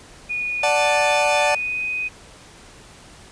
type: tone with pitch glide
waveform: sine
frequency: 2458 to 2498 Hz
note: D#7 to D#7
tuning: -22 to +6 cents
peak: -22 dBFS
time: 0.29-2.09 s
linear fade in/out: 20 ms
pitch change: +28 cents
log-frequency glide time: 1.35-1.8 s
type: chord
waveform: 40% pulse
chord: D major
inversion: none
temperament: equal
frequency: 587.3 / 740 / 880 Hz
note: D5 / F#5 / A5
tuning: 0 / 0 / 0 cents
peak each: -19 / -22 / -21 dBFS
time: 0.63-1.55 s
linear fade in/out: 5 ms
effects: pink hiss -45 dBFS RMS until 3.31 s + resampled to 22050 Hz